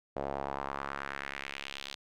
sawtooth tone with band-pass filter sweep, 69.3 Hz, C#2, in tune, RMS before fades -39 dBFS, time 0.16-1.95 s, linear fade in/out 5 ms, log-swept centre 600 to 3800 Hz, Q 2.1, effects none

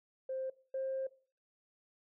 sine tone pair in turn, 525 / 530.8 Hz, C5 / C5, +6 / +25 cents, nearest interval unison, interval 19 cents, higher second, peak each -35 / -33 dBFS, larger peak second, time 0.29-0.5 / 0.74-1.07 s, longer second, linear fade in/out 5 ms, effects noise-tail reverb RT60 0.4 s tail -19 dB re dry + tanh soft clip ceiling -30 dBFS

